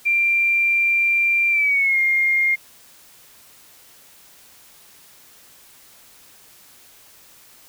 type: tone with pitch glide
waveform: sine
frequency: 2371 to 2125 Hz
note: D7 to C7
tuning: +16 to +26 cents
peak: -15 dBFS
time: 0.05-2.56 s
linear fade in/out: 20 ms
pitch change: -190 cents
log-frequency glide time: 1.5-1.99 s
effects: white hiss -49 dBFS RMS until 7.68 s